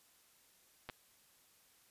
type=clicks; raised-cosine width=0.3 ms; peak=-28 dBFS; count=2; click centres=0.89 / 0.898 s; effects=white hiss -68 dBFS RMS until 1.9 s + resampled to 32000 Hz